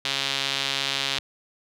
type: tone with band-pass filter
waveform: sawtooth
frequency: 137.2 Hz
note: C#3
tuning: 17 cents flat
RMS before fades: -27 dBFS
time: 0.05-1.19 s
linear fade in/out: 2 ms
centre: 3600 Hz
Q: 2.2
effects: none